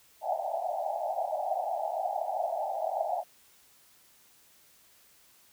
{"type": "band-pass noise", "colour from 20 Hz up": "pink", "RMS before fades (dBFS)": -32, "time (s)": [0.21, 3.24], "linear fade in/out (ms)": 50, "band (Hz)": [610, 830], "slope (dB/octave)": 96, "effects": ["white hiss -61 dBFS RMS until 5.52 s"]}